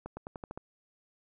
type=accelerating click train; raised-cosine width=1 ms; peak=-26 dBFS; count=7; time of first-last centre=0.06-0.575 s; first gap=110 ms; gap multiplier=0.9; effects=none